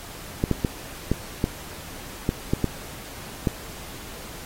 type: clicks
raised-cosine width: 3 ms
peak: -7 dBFS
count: 9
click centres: 0.439 / 0.513 / 0.648 / 1.116 / 1.441 / 2.291 / 2.535 / 2.643 / 3.472 s
effects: pink hiss -40 dBFS RMS until 4.45 s + AAC 48 kbps